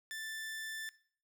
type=tone; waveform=sawtooth; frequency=1765 Hz; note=A6; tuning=5 cents sharp; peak=-37 dBFS; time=0.11-0.89 s; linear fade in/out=0 ms; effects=noise-tail reverb RT60 0.5 s tail -19 dB re dry